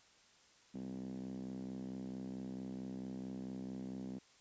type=tone with band-pass filter; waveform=5% pulse; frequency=64.5 Hz; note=C2; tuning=24 cents flat; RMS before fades=-45 dBFS; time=0.74-4.19 s; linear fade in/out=10 ms; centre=220 Hz; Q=4.9; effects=white hiss -66 dBFS RMS until 4.4 s + resampled to 16000 Hz